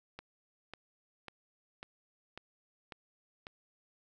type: click train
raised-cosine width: 0.3 ms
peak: -28 dBFS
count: 7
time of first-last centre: 0.19-3.469 s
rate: 1.83 Hz
effects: none